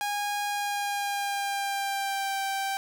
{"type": "tone with pitch glide", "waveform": "sawtooth", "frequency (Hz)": [820, 782.1], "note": ["G#5", "G5"], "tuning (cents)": [-22, -4], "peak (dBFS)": -24, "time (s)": [0.01, 2.77], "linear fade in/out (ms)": 0, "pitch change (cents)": -82, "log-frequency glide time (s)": [0.45, 2.41], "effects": []}